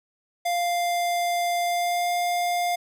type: tone with pitch glide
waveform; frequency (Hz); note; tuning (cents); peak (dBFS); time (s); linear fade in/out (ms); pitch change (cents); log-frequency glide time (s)
square; 698 to 704.1; F5 to F5; -1 to +14; -23; 0.45-2.76; 10; +15; 1.63-2.11
effects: none